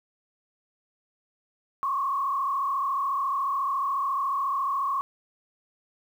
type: tone with frequency modulation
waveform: sine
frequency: 1100 Hz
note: C#6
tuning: 14 cents flat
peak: -24 dBFS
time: 1.83-5.01 s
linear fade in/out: 0 ms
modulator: 34.1 Hz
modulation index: 1.4
effects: 9-bit